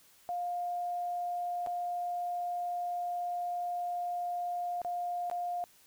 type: tone with dropouts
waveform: sine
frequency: 706 Hz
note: F5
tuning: 19 cents sharp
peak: -32 dBFS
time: 0.29-5.64 s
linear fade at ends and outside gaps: 0 ms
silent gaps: 1.663-1.671 / 4.817-4.848 / 5.299-5.313 s
effects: white hiss -62 dBFS RMS until 5.86 s